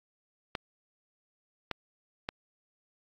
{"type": "clicks", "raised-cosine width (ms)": 0.3, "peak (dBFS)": -16, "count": 3, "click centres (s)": [0.552, 1.713, 2.289], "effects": ["AAC 48 kbps"]}